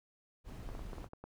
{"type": "noise", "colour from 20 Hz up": "brown", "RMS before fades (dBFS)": -45, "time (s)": [0.44, 1.09], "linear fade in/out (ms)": 50}
{"type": "clicks", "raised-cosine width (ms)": 1, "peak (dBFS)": -33, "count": 8, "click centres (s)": [0.69, 0.751, 0.793, 0.932, 0.983, 1.043, 1.134, 1.24]}
{"effects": []}